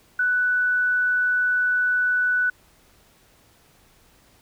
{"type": "tone", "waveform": "sine", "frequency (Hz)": 1487, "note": "F#6", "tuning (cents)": 8, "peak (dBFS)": -18, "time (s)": [0.19, 2.5], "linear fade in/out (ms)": 5, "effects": ["pink hiss -57 dBFS RMS until 4.41 s"]}